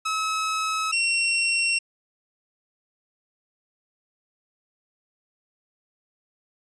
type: tone pair in turn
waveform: sawtooth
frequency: 1288 / 2729 Hz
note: E6 / F7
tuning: -41 / -41 cents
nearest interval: octave + minor second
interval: 1300 cents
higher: second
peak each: -20 / -17 dBFS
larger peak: second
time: 0.05-0.92 / 0.92-1.79 s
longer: neither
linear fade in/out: 10 ms
effects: resampled to 22050 Hz